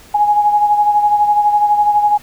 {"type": "beating tone pair", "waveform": "sine", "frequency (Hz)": [830.6, 842.6], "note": ["G#5", "G#5"], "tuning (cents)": [0, 25], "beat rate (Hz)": 12, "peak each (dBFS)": [-10, -18], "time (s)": [0.14, 2.18], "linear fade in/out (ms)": 10, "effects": ["pink hiss -42 dBFS RMS until 2.22 s"]}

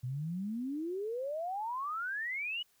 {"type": "exponential sweep", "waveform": "sine", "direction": "up", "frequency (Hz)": [120, 2993], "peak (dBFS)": -34, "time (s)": [0.03, 2.63], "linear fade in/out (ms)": 10, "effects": ["white hiss -70 dBFS RMS until 2.8 s"]}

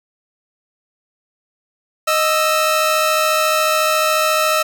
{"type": "tone pair together", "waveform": "sawtooth", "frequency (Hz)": [622.2, 1318.5], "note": ["D#5", "E6"], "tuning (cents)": [0, 0], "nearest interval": "octave + minor second", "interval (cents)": 1300, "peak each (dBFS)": -13, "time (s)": [2.07, 4.63], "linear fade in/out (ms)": 10, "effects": []}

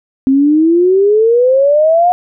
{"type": "exponential sweep", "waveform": "sine", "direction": "up", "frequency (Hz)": [262.5, 726], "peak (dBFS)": -6, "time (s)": [0.27, 2.12], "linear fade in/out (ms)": 0, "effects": []}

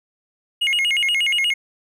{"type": "tone with vibrato", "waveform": "triangle", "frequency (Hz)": 2489, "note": "D#7", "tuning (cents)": 0, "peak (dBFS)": -15, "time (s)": [0.61, 1.54], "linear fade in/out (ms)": 10, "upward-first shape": "square", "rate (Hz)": 8.4, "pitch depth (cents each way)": 250, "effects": []}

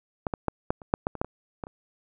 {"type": "clicks", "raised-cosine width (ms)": 1, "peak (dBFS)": [-13, -14, -10, -10, -29, -6, -11, -22, -10, -23, -19, -28], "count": 12, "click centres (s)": [0.268, 0.338, 0.483, 0.705, 0.818, 0.939, 1.069, 1.153, 1.215, 1.246, 1.638, 1.669], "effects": []}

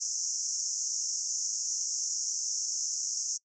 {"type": "band-pass noise", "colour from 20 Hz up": "pink", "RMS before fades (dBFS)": -33, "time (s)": [0, 3.38], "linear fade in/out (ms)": 20, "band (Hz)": [5500, 7000], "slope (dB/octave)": 96, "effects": ["noise-tail reverb RT60 0.1 s tail -23 dB re dry"]}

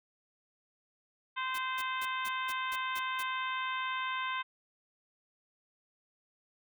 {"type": "harmonic tone", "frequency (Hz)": 518, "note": "C5", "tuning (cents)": -17, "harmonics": [2, 3, 4, 5, 6, 7], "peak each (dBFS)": [-35, -39, -41, -43, -45, -46], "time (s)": [1.36, 4.43], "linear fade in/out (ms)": 20}
{"type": "noise bursts", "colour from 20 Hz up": "white", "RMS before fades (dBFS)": -44, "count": 8, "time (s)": [1.54, 3.23], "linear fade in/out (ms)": 10, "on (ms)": 45, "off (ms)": 190}
{"effects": []}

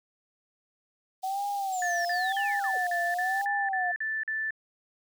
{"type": "high-pass noise", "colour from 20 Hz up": "pink", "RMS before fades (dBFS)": -48, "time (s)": [1.22, 3.46], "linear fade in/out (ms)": 20, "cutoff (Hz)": 3400, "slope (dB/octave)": 24}
{"type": "tone with vibrato", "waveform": "sine", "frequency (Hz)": 748, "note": "F#5", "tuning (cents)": 19, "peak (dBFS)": -28, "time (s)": [1.23, 3.92], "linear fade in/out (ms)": 10, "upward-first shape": "sine", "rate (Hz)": 0.98, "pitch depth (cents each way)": 140}
{"type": "linear sweep", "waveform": "sine", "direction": "down", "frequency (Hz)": [7530, 380], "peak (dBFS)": -38, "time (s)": [1.72, 2.78], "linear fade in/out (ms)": 10}
{"type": "tone bursts", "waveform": "sine", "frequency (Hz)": 1760, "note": "A6", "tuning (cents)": 0, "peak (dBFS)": -28, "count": 10, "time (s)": [1.82, 4.507], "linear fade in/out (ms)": 2, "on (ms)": 230, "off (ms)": 43}
{"effects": []}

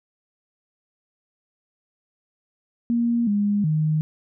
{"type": "tone with pitch steps", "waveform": "sine", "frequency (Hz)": [235.4, 204.7, 154.8], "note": ["A#3", "G#3", "D#3"], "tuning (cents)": [17, -25, -9], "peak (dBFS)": -18, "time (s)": [2.9, 4.01], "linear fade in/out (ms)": 0, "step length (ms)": 370, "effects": []}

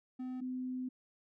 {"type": "tone pair in turn", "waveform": ["triangle", "sine"], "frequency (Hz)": [254.8, 254.8], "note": ["C4", "C4"], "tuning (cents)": [-46, -46], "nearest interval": "unison", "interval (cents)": 0, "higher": "neither", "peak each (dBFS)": [-36, -36], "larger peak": "neither", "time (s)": [[0.19, 0.41], [0.41, 0.89]], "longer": "second", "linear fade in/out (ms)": 10, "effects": []}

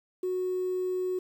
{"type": "tone", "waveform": "sine", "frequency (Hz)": 367.5, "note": "F#4", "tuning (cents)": -12, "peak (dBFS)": -26, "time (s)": [0.23, 1.19], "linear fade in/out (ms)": 5, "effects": ["tanh soft clip ceiling -24 dBFS", "9-bit"]}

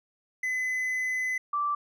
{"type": "tone pair in turn", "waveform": ["triangle", "sine"], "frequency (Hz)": [2020, 1168.1], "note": ["B6", "D6"], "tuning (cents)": [39, -10], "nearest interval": "major sixth", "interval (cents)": 949, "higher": "first", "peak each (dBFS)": [-25, -25], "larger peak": "neither", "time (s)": [[0.43, 1.38], [1.53, 1.75]], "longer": "first", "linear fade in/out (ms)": 5, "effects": []}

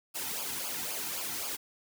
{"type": "noise with flanger", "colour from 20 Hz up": "white", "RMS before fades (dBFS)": -36, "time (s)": [0.14, 1.57], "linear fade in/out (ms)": 20, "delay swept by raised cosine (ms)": [0.51, 1.81], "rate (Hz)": 3.8, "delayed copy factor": -0.75, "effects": []}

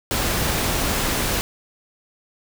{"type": "noise", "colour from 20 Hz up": "pink", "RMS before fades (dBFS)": -22, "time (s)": [0.11, 1.41], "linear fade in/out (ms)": 0, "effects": []}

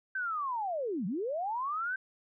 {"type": "linear two-way sweep", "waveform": "sine", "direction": "down then up", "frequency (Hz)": [1568, 164.81, 1568], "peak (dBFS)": -31, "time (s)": [0.15, 1.96], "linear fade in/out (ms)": 5, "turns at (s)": 1.06, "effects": []}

